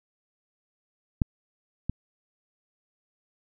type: clicks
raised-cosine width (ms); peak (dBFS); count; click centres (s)
5; -9 / -15; 2; 1.218 / 1.896
effects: none